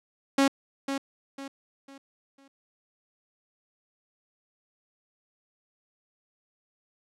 sawtooth tone with echo, 274.2 Hz, C#4, 19 cents flat, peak -15 dBFS, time 0.38-0.48 s, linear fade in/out 5 ms, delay 500 ms, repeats 4, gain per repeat -9 dB, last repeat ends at 2.48 s, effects low-pass 9000 Hz 12 dB/octave

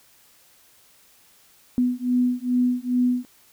sine beating tone pair, 246.9 / 249.3 Hz, B3 / B3, 0 / +16 cents, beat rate 2.4 Hz, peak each -22 dBFS, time 1.78-3.25 s, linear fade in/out 0 ms, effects white hiss -56 dBFS RMS until 3.52 s

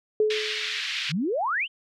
sine tone with exponential decay, 428.6 Hz, A4, 45 cents flat, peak -16 dBFS, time 0.2-0.8 s, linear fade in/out 2 ms, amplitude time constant 130 ms
white band-pass noise, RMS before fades -30 dBFS, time 0.3-1.12 s, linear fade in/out 5 ms, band 1800 to 3900 Hz, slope 24 dB/octave
sine exponential sweep, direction up, 128.8 to 3208 Hz, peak -23 dBFS, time 1.09-1.68 s, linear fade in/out 50 ms
effects none

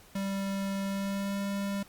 square tone with pitch glide, 196 to 198.97 Hz, G3 to G3, 0 to +26 cents, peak -31 dBFS, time 0.15-1.83 s, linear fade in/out 5 ms, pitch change +26 cents, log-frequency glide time 0.84-1.42 s, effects pink hiss -56 dBFS RMS until 1.88 s + Opus 48 kbps

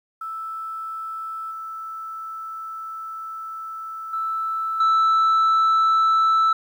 sine tone with level steps, 1318.5 Hz, E6, in tune, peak -28 / -30 / -22 / -12 dBFS, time 0.21-6.53 s, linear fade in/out 5 ms, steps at 1.51 / 4.13 / 4.8 s, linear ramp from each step 5 ms, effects tanh soft clip ceiling -14 dBFS + 9-bit

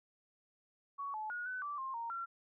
sine tone with pitch steps, 1120 / 862 / 1447 / 1506 / 1164 / 1061 / 928 / 1365 Hz, C#6 / A5 / F#6 / F#6 / D6 / C6 / A#5 / F6, +18 / -36 / -39 / +30 / -16 / +24 / -8 / -40 cents, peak -38 dBFS, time 0.98-2.26 s, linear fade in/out 20 ms, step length 160 ms, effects none

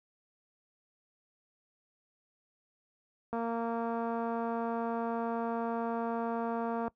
click train, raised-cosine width 1 ms, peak -22 dBFS, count 821, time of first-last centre 3.33-6.88 s, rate 231 Hz, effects noise-tail reverb RT60 0.1 s tail -22 dB re dry + high-pass 60 Hz 12 dB/octave

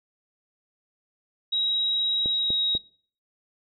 sine tone with pitch glide, 3831 to 3802 Hz, A#7 to A#7, +47 to +33 cents, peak -22 dBFS, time 1.52-2.78 s, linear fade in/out 10 ms, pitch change -14 cents, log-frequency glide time 2.3-2.57 s
clicks, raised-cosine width 2 ms, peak -21 dBFS, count 3, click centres 2.259 / 2.504 / 2.751 s
effects noise-tail reverb RT60 0.5 s tail -23 dB re dry

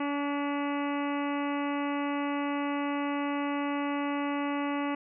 harmonic tone with a mistuned harmonic, 285.8 Hz, D4, 47 cents flat, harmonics 1 / 2 / 3 / 4 / 5 / 6 / 7 / 8 / 9 / 10, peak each -30 / -38 / -37 / -38 / -45 / -50 / -42 / -47 / -45 / -49 dBFS, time 0-4.95 s, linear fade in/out 5 ms, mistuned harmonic 5, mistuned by +26 cents, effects none

